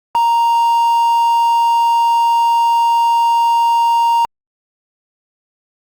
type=tone with quantisation; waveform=triangle; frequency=932.3 Hz; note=A#5; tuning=in tune; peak=-8 dBFS; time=0.15-4.25 s; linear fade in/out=0 ms; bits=6; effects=Opus 48 kbps